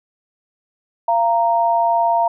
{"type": "tone pair together", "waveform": "sine", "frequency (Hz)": [687, 929.9], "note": ["F5", "A#5"], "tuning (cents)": [-29, -5], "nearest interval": "perfect fourth", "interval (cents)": 524, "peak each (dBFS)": -16, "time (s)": [1.08, 2.28], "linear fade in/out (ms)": 5, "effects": []}